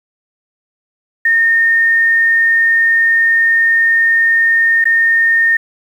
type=tone with dropouts; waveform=sine; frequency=1830 Hz; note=A#6; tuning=32 cents flat; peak=-8 dBFS; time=1.25-5.57 s; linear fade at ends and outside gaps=5 ms; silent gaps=4.842-4.854 s; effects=7-bit